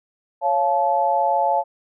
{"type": "chord", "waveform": "sine", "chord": "Db augmented", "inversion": "none", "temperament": "just", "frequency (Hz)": [554.4, 693, 866.2], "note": ["Db5", "F5", "A5"], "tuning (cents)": [0, -14, -27], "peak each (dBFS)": [-23, -21, -19], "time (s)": [0.41, 1.64], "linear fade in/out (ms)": 50, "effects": []}